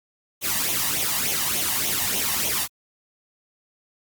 white noise with flanger, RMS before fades -24 dBFS, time 0.41-2.68 s, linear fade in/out 50 ms, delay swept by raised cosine 0.31 to 1.08 ms, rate 3.4 Hz, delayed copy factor +0.65, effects high-pass 60 Hz 12 dB/octave + Opus 48 kbps

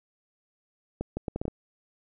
accelerating click train, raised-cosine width 2 ms, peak -17 dBFS, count 7, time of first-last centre 1.01-1.481 s, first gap 160 ms, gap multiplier 0.7, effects none

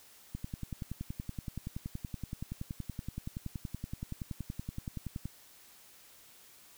click train, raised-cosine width 5 ms, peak -25 dBFS, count 53, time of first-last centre 0.35-5.256 s, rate 10.6 Hz, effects white hiss -58 dBFS RMS until 6.77 s

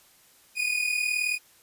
40% pulse tone pair together, 2450 / 2489 Hz, D#7 / D#7, -27 / 0 cents, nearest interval unison, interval 27 cents, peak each -27 dBFS, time 0.55-1.39 s, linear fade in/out 50 ms, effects white hiss -58 dBFS RMS until 1.62 s + resampled to 32000 Hz

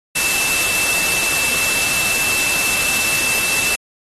sine tone in noise, 2652 Hz, E7, 10 cents sharp, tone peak -19 dBFS, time 0.15-3.76 s, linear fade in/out 10 ms, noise white, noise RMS -19 dBFS, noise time 0.15-3.76 s, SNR -3 dB, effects AAC 32 kbps

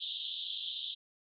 white band-pass noise, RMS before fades -40 dBFS, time 0-0.95 s, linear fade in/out 20 ms, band 3100 to 3800 Hz, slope 96 dB/octave, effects none

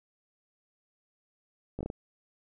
slowing click train, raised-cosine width 2 ms, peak -22 dBFS, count 5, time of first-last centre 1.79-1.901 s, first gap 17 ms, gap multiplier 1.34, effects none

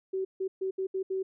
sine tone bursts at uneven times, 380.6 Hz, F#4, 49 cents sharp, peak -28 dBFS, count 6, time 0.13-0.25 / 0.4-0.48 / 0.61-0.71 / 0.78-0.87 / 0.94-1.03 / 1.1-1.23 s, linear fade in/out 10 ms, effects none

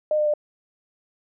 sine tone with pitch steps, 610 / 603 / 596.1 Hz, D#5 / D5 / D5, -34 / +46 / +26 cents, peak -18 dBFS, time 0.11-0.338 s, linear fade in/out 2 ms, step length 76 ms, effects none

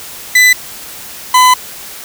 40% pulse tone pair in turn, 2000 / 1007.5 Hz, B6 / B5, +21 / +34 cents, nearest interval octave, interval 1187 cents, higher first, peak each -3 dBFS, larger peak neither, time 0.35-0.53 / 1.34-1.54 s, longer second, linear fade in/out 5 ms, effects white hiss -29 dBFS RMS until 2.04 s

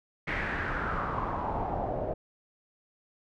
pink noise with low-pass filter sweep, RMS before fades -32 dBFS, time 0.27-2.14 s, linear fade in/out 10 ms, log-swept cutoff 2100 to 590 Hz, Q 4, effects none

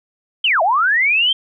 sine linear two-way sweep, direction down then up, 3200 to 617 to 3200 Hz, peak -12 dBFS, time 0.44-1.33 s, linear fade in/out 5 ms, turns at 0.62 s, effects none

